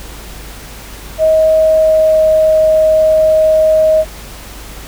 sine tone with pitch glide, 633 to 628.6 Hz, D#5 to D#5, +30 to +18 cents, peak -6 dBFS, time 1.18-4.05 s, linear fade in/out 50 ms, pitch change -12 cents, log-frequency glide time 1.65-2.22 s, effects added 50 Hz sine -31 dBFS peak until 4.87 s + pink hiss -32 dBFS RMS until 4.87 s

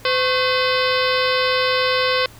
harmonic tone with a mistuned harmonic, 510 Hz, C5, 44 cents flat, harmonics 1 / 2 / 3 / 4 / 5 / 6 / 7 / 8 / 9 / 10, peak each -20 / -23 / -25 / -26 / -27 / -28 / -28 / -29 / -30 / -30 dBFS, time 0.05-2.26 s, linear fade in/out 2 ms, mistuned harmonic 2, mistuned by +120 cents, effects added 112 Hz sine -45 dBFS peak until 2.39 s + pink hiss -45 dBFS RMS until 2.39 s

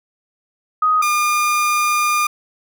sine / 30% pulse tone pair in turn, 1251 / 1209.1 Hz, D#6 / D#6, +9 / -50 cents, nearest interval minor second, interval 59 cents, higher first, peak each -12 dBFS, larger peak neither, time 0.82-1.02 / 1.02-2.27 s, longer second, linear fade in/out 5 ms, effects none

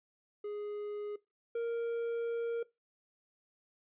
triangle tone pair in turn, 415.3 / 465.8 Hz, G#4 / A#4, 0 / -1 cents, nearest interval major second, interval 199 cents, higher second, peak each -35 / -30 dBFS, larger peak second, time 0.44-1.16 / 1.55-2.63 s, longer second, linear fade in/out 5 ms, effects noise-tail reverb RT60 0.2 s tail -20 dB re dry + resampled to 8000 Hz

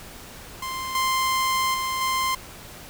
sawtooth tone with level steps, 1046.5 Hz, C6, in tune, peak -25 / -17 / -21 / -18 dBFS, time 0.62-2.35 s, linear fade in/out 5 ms, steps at 0.95 / 1.74 / 2.01 s, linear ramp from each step 2 ms, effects pink hiss -42 dBFS RMS until 2.89 s

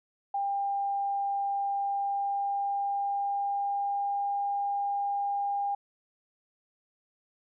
sine tone with pitch glide, 798 to 804.9 Hz, G5 to G5, +31 to +46 cents, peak -27 dBFS, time 0.34-5.75 s, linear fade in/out 5 ms, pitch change +15 cents, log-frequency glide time 1.69-4.41 s, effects none

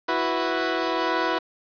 15% pulse chord, E suspended second, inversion none, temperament equal, 329.6 / 370 / 493.9 Hz, E4 / F#4 / B4, 0 / 0 / 0 cents, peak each -20 / -21 / -21 dBFS, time 0.08-1.39 s, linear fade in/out 10 ms, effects resampled to 11025 Hz + 7-bit

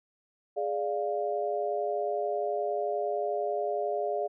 sine chord, D diminished, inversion second, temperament equal, 415.3 / 587.3 / 698.5 Hz, Ab4 / D5 / F5, 0 / 0 / 0 cents, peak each -32 dBFS, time 0.56-4.28 s, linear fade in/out 20 ms, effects none

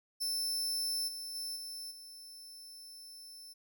sawtooth tone with level steps, 5300 Hz, E8, 9 cents sharp, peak -30 / -38 / -35 / -39 / -46 dBFS, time 0.2-3.54 s, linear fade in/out 20 ms, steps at 1.07 / 1.34 / 1.55 / 1.9 s, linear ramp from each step 20 ms, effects none

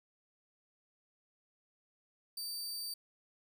sawtooth tone, 4633 Hz, D8, 24 cents flat, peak -36 dBFS, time 2.37-2.94 s, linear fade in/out 5 ms, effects none

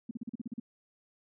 sine tone bursts, 233.1 Hz, A#3, in tune, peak -34 dBFS, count 9, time 0.09-0.599 s, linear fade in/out 5 ms, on 21 ms, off 40 ms, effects none

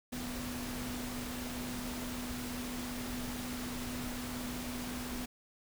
sine tone in noise, 246.9 Hz, B3, in tune, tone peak -40 dBFS, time 0.12-5.26 s, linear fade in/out 10 ms, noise pink, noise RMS -42 dBFS, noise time 0.12-5.26 s, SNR -1 dB, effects none

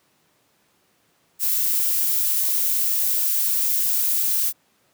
violet noise, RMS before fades -21 dBFS, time 1.39-4.53 s, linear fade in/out 50 ms, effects pink hiss -63 dBFS RMS until 4.93 s + high-pass 150 Hz 12 dB/octave

